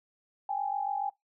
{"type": "tone pair together", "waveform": "sine", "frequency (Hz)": [795, 842.1], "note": ["G5", "G#5"], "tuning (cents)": [24, 24], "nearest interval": "minor second", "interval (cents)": 100, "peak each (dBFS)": [-31, -33], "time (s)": [0.49, 1.1], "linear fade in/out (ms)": 5, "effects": ["noise-tail reverb RT60 0.2 s tail -26 dB re dry"]}